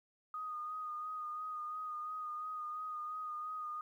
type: tone with vibrato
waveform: sine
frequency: 1237 Hz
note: D#6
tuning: 10 cents flat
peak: -39 dBFS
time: 0.34-3.81 s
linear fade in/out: 2 ms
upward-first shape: sine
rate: 2.9 Hz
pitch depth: 26 cents each way
effects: 12-bit